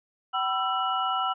sine tone cluster, 763 / 990 / 1335 / 2929 Hz, G5 / B5 / E6 / F#7, -47 / +4 / +22 / -18 cents, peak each -29 / -33 / -27 / -34 dBFS, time 0.33-1.34 s, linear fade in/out 20 ms, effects none

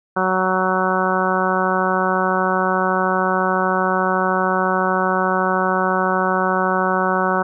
harmonic tone, 186.4 Hz, F#3, 13 cents sharp, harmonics 1 / 2 / 3 / 4 / 5 / 6 / 7 / 8, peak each -24 / -24 / -24 / -24 / -24 / -24 / -24 / -24 dBFS, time 0.16-7.43 s, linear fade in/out 10 ms, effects none

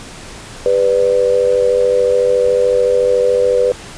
sine tone with amplitude modulation, 495.6 Hz, B4, 6 cents sharp, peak -6 dBFS, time 0.66-3.72 s, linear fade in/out 0 ms, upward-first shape sine, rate 93.8 Hz, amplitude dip 80%, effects pink hiss -33 dBFS RMS until 3.97 s + resampled to 22050 Hz

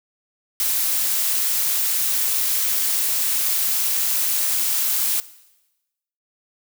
blue noise with amplitude modulation, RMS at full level -19 dBFS, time 0.6-5.2 s, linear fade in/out 0 ms, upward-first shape sine, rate 212 Hz, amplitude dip 40%, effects noise-tail reverb RT60 1.0 s tail -18 dB re dry

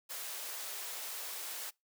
white high-pass noise, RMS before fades -42 dBFS, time 0.09-1.71 s, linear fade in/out 20 ms, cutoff 410 Hz, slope 24 dB/octave, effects noise-tail reverb RT60 0.2 s tail -24 dB re dry

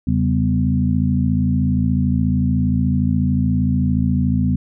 sine tone cluster, 82.8 / 137.4 / 194.3 / 247.9 Hz, E2 / C#3 / G3 / B3, +8 / -15 / -15 / +7 cents, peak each -20 dBFS, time 0.07-4.56 s, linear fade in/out 5 ms, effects none

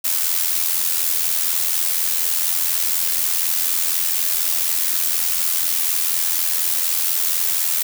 blue noise with amplitude modulation, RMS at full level -17 dBFS, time 0.04-7.83 s, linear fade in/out 10 ms, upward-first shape sine, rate 84.1 Hz, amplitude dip 60%, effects none

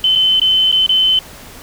sine tone with dropouts, 3056 Hz, G7, 45 cents flat, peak -9 dBFS, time 0.04-1.19 s, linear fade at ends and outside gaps 2 ms, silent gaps 0.153-0.157 / 0.398-0.416 / 0.716-0.725 / 0.864-0.892 s, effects pink hiss -36 dBFS RMS until 1.62 s

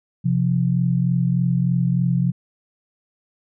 sine tone pair together, 130.81 / 174.11 Hz, C3 / F3, 0 / -5 cents, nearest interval perfect fourth, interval 495 cents, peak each -19 dBFS, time 0.24-2.32 s, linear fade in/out 20 ms, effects none

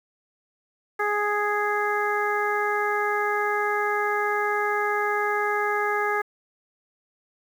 harmonic tone, 415.3 Hz, G#4, in tune, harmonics 1 / 2 / 3 / 4 / 5, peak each -27 / -28 / -28 / -28 / -32 dBFS, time 0.99-6.22 s, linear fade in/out 10 ms, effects 8-bit

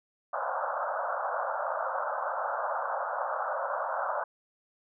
pink band-pass noise, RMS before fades -32 dBFS, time 0.33-4.24 s, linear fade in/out 5 ms, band 530 to 1500 Hz, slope 96 dB/octave, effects none

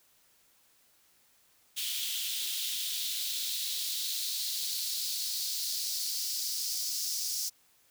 white noise with high-pass filter sweep, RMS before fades -34 dBFS, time 1.76-7.5 s, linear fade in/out 20 ms, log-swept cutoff 3200 to 5300 Hz, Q 3.3, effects white hiss -66 dBFS RMS until 7.9 s

